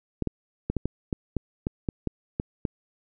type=clicks; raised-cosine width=3 ms; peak=-13 dBFS; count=12; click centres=0.223 / 0.273 / 0.7 / 0.767 / 0.856 / 1.128 / 1.367 / 1.669 / 1.888 / 2.073 / 2.399 / 2.652 s; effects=none